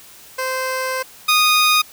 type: tone pair in turn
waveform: 15% pulse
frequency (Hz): 519 / 1236.8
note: C5 / D#6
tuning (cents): -14 / -11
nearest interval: octave + minor third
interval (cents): 1503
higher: second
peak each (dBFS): -14 / -6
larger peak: second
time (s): 0.38-1.03 / 1.28-1.82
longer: first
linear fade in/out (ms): 10
effects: white hiss -43 dBFS RMS until 1.92 s